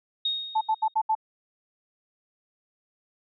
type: tone with exponential decay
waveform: sine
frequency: 3729 Hz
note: A#7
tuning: in tune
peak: -22 dBFS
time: 0.25-0.94 s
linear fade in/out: 5 ms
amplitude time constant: 150 ms
type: tone bursts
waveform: sine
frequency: 876 Hz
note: A5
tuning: 8 cents flat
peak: -20 dBFS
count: 5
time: 0.55-1.152 s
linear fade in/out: 10 ms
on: 62 ms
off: 73 ms
effects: none